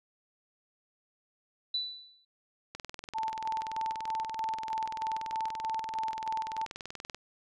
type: tone with exponential decay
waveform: sine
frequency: 3974 Hz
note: B7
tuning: 10 cents sharp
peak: -27 dBFS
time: 1.74-2.25 s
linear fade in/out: 5 ms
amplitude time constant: 110 ms
type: click train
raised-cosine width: 0.2 ms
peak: -23 dBFS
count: 92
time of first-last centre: 2.75-7.146 s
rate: 20.7 Hz
type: tone with tremolo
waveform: sine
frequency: 885 Hz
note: A5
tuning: 10 cents sharp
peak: -30 dBFS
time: 3.14-6.66 s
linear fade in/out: 20 ms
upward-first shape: square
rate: 3.2 Hz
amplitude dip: 45%
effects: none

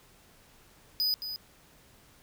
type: tone with echo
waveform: square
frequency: 4978 Hz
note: D#8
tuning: in tune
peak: -26 dBFS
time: 1-1.14 s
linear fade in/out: 0 ms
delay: 220 ms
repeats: 1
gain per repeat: -9 dB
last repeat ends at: 1.36 s
effects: pink hiss -59 dBFS RMS until 2.22 s

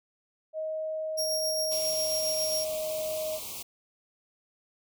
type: tone with pitch glide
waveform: sine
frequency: 629 to 625 Hz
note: D#5 to D#5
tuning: +19 to +8 cents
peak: -30 dBFS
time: 0.53-3.4 s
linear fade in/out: 50 ms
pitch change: -11 cents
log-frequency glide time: 1.55-2.77 s
type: tone with tremolo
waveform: sawtooth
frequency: 5588 Hz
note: F8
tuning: in tune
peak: -25 dBFS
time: 1.17-2.65 s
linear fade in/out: 20 ms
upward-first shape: sine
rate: 7.4 Hz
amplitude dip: 30%
type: band-stop noise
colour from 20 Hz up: white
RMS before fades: -39 dBFS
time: 1.71-3.63 s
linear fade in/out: 10 ms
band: 1200 to 2200 Hz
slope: 96 dB/octave
effects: none

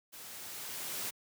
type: noise with level ramp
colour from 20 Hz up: white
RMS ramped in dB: -49 to -37 dBFS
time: 0.12-1.11 s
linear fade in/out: 20 ms
effects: high-pass 100 Hz 12 dB/octave

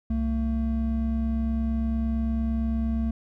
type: tone pair together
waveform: triangle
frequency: 65.41 / 225 Hz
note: C2 / A3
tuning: 0 / +39 cents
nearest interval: octave + major sixth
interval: 2139 cents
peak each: -24 dBFS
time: 0.1-3.11 s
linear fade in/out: 5 ms
effects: none

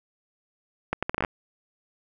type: accelerating click train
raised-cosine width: 0.5 ms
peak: -10 dBFS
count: 9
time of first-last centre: 0.93-1.248 s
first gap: 96 ms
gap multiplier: 0.72
effects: none

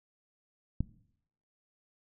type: click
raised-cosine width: 5 ms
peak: -17 dBFS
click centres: 0.806 s
effects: noise-tail reverb RT60 0.7 s tail -19 dB re dry

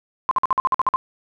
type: tone bursts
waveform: sine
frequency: 1047 Hz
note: C6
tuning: 1 cent sharp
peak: -14 dBFS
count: 10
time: 0.29-0.96 s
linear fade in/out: 0 ms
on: 22 ms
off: 50 ms
effects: none

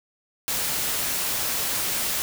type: noise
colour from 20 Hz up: white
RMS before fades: -26 dBFS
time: 0.48-2.22 s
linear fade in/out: 0 ms
effects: none

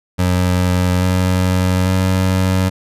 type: tone with pitch steps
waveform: 25% pulse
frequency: 90.5 / 91.98 / 93.48 Hz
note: F#2 / F#2 / F#2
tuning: -38 / -10 / +18 cents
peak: -9 dBFS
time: 0.18-2.7 s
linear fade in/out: 20 ms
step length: 840 ms
effects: resampled to 32000 Hz

